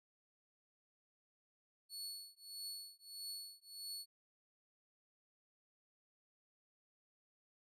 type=tone with tremolo; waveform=sawtooth; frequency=4407 Hz; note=C#8; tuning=11 cents flat; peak=-40 dBFS; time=1.89-4.06 s; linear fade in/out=50 ms; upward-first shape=triangle; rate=1.6 Hz; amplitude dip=100%; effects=resampled to 32000 Hz